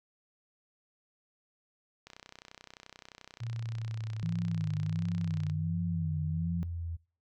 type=click train; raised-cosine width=0.2 ms; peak=-30 dBFS; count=109; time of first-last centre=2.07-5.499 s; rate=31.5 Hz
type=linear sweep; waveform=sine; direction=down; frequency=116.54 to 83 Hz; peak=-34 dBFS; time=3.4-6.97 s; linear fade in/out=20 ms
type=tone with vibrato; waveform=sine; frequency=162 Hz; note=E3; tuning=30 cents flat; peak=-31 dBFS; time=4.23-6.63 s; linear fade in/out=0 ms; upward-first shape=sine; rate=1.4 Hz; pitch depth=99 cents each way
effects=noise-tail reverb RT60 0.4 s tail -23 dB re dry